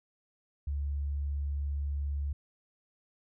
sine tone, 71.3 Hz, C#2, 49 cents sharp, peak -30 dBFS, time 0.67-2.33 s, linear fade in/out 5 ms, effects none

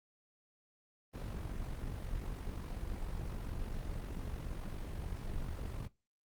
brown noise with amplitude modulation, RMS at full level -38 dBFS, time 1.13-5.88 s, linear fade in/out 20 ms, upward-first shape sine, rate 47.1 Hz, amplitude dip 50%, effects noise-tail reverb RT60 0.2 s tail -19 dB re dry + Opus 24 kbps

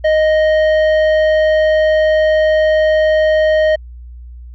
sine tone with tanh clipping, 622.3 Hz, D#5, in tune, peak -11 dBFS, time 0.04-3.76 s, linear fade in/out 10 ms, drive 14 dB, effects added 60 Hz sine -30 dBFS peak until 4.54 s + low-pass 3000 Hz 12 dB/octave

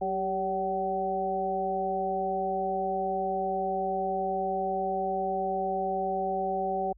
harmonic tone with a mistuned harmonic, 189.9 Hz, F#3, 45 cents sharp, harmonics 1 / 2 / 3 / 4, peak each -38 / -33 / -34 / -29 dBFS, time 0.01-6.93 s, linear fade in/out 10 ms, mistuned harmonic 2, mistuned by +41 cents, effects added 50 Hz sine -53 dBFS peak until 6.97 s

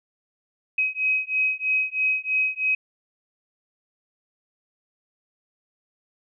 sine beating tone pair, 2533 / 2536.1 Hz, D#7 / D#7, +30 / +32 cents, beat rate 3.1 Hz, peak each -24 dBFS, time 0.78-2.75 s, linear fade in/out 5 ms, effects none

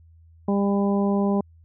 harmonic tone, 200 Hz, G3, 35 cents sharp, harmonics 1 / 2 / 3 / 4 / 5, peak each -20 / -26 / -30 / -32 / -34 dBFS, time 0.48-1.41 s, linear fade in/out 5 ms, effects added 82 Hz sine -49 dBFS peak until 1.64 s

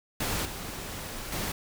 pink noise with level steps, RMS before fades -30 / -38 / -32 dBFS, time 0.2-1.52 s, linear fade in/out 5 ms, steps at 0.45 / 1.32 s, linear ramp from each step 5 ms, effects none

